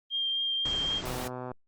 sine tone with vibrato, 3194 Hz, G7, 32 cents sharp, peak -27 dBFS, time 0.1-1.02 s, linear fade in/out 50 ms, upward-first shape triangle, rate 3.9 Hz, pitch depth 13 cents each way
pink noise, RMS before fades -37 dBFS, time 0.65-1.28 s, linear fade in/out 5 ms
click train, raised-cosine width 1 ms, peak -24 dBFS, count 61, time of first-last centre 1.04-1.516 s, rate 126 Hz
effects Opus 24 kbps

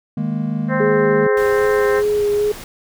triangle chord, D# suspended fourth, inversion none, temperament equal, 155.56 / 207.7 / 233.1 Hz, D#3 / G#3 / A#3, 0 / 0 / 0 cents, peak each -21 dBFS, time 0.17-1.27 s, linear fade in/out 5 ms
harmonic tone, 261.6 Hz, C4, in tune, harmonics 2 / 3 / 4 / 5 / 6 / 7 / 8, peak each -20 / -30 / -25 / -31 / -26 / -27 / -35 dBFS, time 0.68-2.03 s, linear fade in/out 50 ms
sine tone with vibrato, 415.3 Hz, G#4, in tune, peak -14 dBFS, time 0.8-2.52 s, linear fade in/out 5 ms, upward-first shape sine, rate 2.5 Hz, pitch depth 15 cents each way
pink noise, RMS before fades -34 dBFS, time 1.37-2.64 s, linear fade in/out 2 ms
effects none

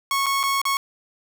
sawtooth tone with dropouts, 1101 Hz, C#6, 12 cents flat, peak -16 dBFS, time 0.11-0.77 s, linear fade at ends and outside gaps 1 ms, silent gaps 0.26-0.265 / 0.431-0.436 / 0.616-0.653 s, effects none

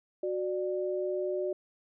sine tone pair together, 368.8 / 594 Hz, F#4 / D5, -6 / +20 cents, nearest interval minor sixth, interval 826 cents, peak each -31 / -33 dBFS, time 0.23-1.53 s, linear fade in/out 5 ms, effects none

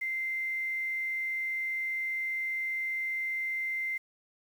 sine tone with quantisation, 2085 Hz, C7, 7 cents flat, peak -30 dBFS, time 0.01-3.98 s, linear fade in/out 10 ms, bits 9, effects none

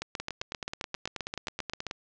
two click trains, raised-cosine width 0.2 ms, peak -17 / -16 dBFS, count 17 / 15, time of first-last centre 0.2-1.911 / 0.02-1.867 s, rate 9.35 / 7.58 Hz, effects resampled to 16000 Hz + 7-bit

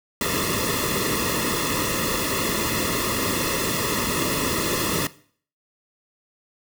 pink noise with comb filter, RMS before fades -24 dBFS, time 0.21-5.07 s, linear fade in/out 2 ms, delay 1.3 ms, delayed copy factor -1, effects noise-tail reverb RT60 0.5 s tail -18 dB re dry

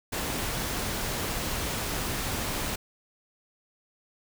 pink noise, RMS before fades -31 dBFS, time 0.12-2.76 s, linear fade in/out 10 ms, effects none

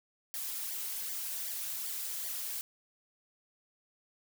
blue noise with flanger, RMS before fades -38 dBFS, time 0.34-2.61 s, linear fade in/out 0 ms, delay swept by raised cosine 0.74 to 4.34 ms, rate 2.6 Hz, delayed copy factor -0.85, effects none

